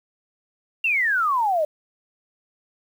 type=exponential sweep; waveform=sine; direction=down; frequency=2797 to 587.3 Hz; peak=-18 dBFS; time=0.84-1.65 s; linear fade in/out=5 ms; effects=8-bit